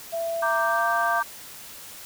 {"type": "tone with pitch glide", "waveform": "sine", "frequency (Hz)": [667, 687.7], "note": ["E5", "F5"], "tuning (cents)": [20, -27], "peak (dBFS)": -25, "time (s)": [0.12, 1.21], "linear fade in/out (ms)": 20, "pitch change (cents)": 53, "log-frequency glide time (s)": [0.61, 0.88]}
{"type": "chord", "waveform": "sine", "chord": "G minor", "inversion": "first", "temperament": "equal", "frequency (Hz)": [932.3, 1174.7, 1568], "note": ["Bb5", "D6", "G6"], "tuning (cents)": [0, 0, 0], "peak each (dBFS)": [-27, -25, -25], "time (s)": [0.42, 1.23], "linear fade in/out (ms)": 10}
{"effects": ["tanh soft clip ceiling -11 dBFS", "white hiss -42 dBFS RMS until 2.05 s"]}